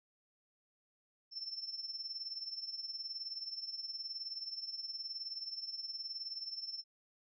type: tone with tremolo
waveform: sine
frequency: 5350 Hz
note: E8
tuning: 25 cents sharp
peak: -37 dBFS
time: 1.31-6.84 s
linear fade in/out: 50 ms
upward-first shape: triangle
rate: 19 Hz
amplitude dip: 80%
effects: none